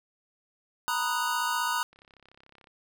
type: chord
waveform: square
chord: B major seventh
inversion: third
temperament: equal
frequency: 932.3 / 987.8 / 1244.5 / 1480 Hz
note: A#5 / B5 / D#6 / F#6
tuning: 0 / 0 / 0 / 0 cents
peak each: -33 dBFS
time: 0.88-1.83 s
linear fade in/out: 0 ms
type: click train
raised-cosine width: 0.3 ms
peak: -39 dBFS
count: 26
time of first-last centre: 1.93-2.672 s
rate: 33.7 Hz
effects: none